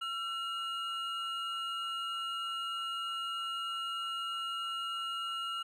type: tone pair together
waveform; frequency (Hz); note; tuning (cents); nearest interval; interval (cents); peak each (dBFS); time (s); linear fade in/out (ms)
triangle; 1351.6 / 2864; E6 / F7; +43 / +43; octave + minor second; 1300; -35 / -37; 0.01-5.63; 10
effects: none